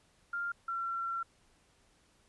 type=tone pair in turn; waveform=sine; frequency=1396.9 / 1359.5 Hz; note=F6 / F6; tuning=0 / -47 cents; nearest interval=unison; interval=47 cents; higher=first; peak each=-33 / -33 dBFS; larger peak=neither; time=0.33-0.52 / 0.68-1.23 s; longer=second; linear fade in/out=5 ms; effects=pink hiss -68 dBFS RMS until 2.28 s + resampled to 24000 Hz